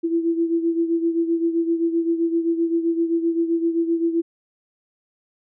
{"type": "beating tone pair", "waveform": "sine", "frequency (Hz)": [332.3, 340], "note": ["E4", "F4"], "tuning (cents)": [14, -46], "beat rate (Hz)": 7.7, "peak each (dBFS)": [-19, -25], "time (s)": [0.03, 4.22], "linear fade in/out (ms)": 20, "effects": []}